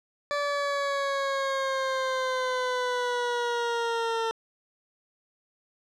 20% pulse linear sweep, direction down, 580 to 450.7 Hz, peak -21 dBFS, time 0.31-4.31 s, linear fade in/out 0 ms, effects low-pass 5000 Hz 12 dB/octave + 10-bit

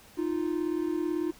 triangle tone pair together, 311.1 / 349.2 Hz, D#4 / F4, 0 / 0 cents, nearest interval major second, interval 200 cents, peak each -28 dBFS, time 0.17-1.32 s, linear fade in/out 20 ms, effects pink hiss -54 dBFS RMS until 1.39 s

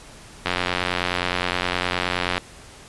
click train, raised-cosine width 0.3 ms, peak -5 dBFS, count 173, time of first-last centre 0.46-2.38 s, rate 89.6 Hz, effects pink hiss -44 dBFS RMS until 2.88 s + resampled to 24000 Hz

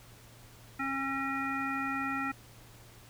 harmonic tone, 271.2 Hz, C#4, 38 cents flat, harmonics 1 / 3 / 5 / 7 / 9, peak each -36 / -40 / -35 / -38 / -41 dBFS, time 0.79-2.32 s, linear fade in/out 10 ms, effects added 116 Hz sine -56 dBFS peak until 3.09 s + pink hiss -56 dBFS RMS until 3.09 s

